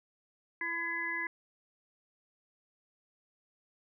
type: harmonic tone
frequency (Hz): 336.8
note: E4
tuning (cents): +37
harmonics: 1 / 3 / 5 / 6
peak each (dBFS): -46 / -42 / -37 / -35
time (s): 0.61-1.27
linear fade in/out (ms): 2
effects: none